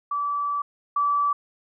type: tone pair in turn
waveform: sine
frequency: 1155 / 1155 Hz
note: D6 / D6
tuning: -29 / -29 cents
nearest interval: unison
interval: 0 cents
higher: neither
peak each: -23 / -19 dBFS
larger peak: second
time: 0.11-0.62 / 0.96-1.33 s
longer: first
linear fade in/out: 5 ms
effects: none